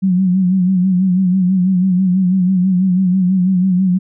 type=tone with vibrato; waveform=sine; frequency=185 Hz; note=F#3; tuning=in tune; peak=-10 dBFS; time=0.02-3.99 s; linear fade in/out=20 ms; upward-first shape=sine; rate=6.1 Hz; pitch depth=67 cents each way; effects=none